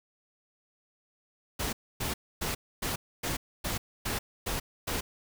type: noise bursts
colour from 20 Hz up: pink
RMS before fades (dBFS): -32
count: 9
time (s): 1.59-5.01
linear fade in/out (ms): 10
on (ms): 140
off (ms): 270
effects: none